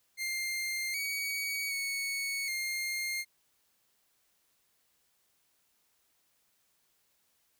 sawtooth tone with pitch steps, 2106 / 2254 / 2218 / 2119 Hz, C7 / C#7 / C#7 / C7, +11 / +28 / 0 / +21 cents, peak -29 dBFS, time 0.17-3.25 s, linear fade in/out 50 ms, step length 770 ms, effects white hiss -73 dBFS RMS until 7.59 s

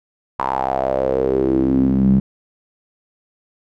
sawtooth tone with band-pass filter sweep, 66.1 Hz, C2, 18 cents sharp, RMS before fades -17 dBFS, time 0.39-2.2 s, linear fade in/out 5 ms, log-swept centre 1000 to 180 Hz, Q 6, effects none

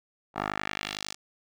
10% pulse tone with band-pass filter sweep, 51 Hz, G#1, 31 cents flat, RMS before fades -34 dBFS, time 0.34-1.16 s, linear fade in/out 50 ms, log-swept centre 940 to 6000 Hz, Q 1.4, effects none

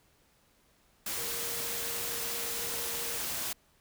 sine tone in noise, 468.6 Hz, A#4, 9 cents sharp, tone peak -45 dBFS, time 1.17-3.18 s, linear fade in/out 5 ms, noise white, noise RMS -35 dBFS, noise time 1.06-3.53 s, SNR -13 dB, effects pink hiss -67 dBFS RMS until 3.8 s

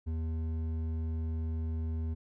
sine tone with hard clipping, 80.5 Hz, E2, 41 cents flat, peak -33 dBFS, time 0.06-2.15 s, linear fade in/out 20 ms, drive 8 dB, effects none

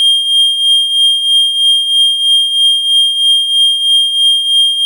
triangle tone with tremolo, 3214 Hz, G7, 43 cents sharp, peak -3 dBFS, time 0-4.85 s, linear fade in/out 0 ms, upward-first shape triangle, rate 3.1 Hz, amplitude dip 65%, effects none

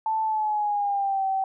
sine tone with pitch glide, 880 to 770.5 Hz, A5 to G5, 0 to -30 cents, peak -22 dBFS, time 0.06-1.44 s, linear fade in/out 2 ms, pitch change -230 cents, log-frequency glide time 0.23-1.25 s, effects none

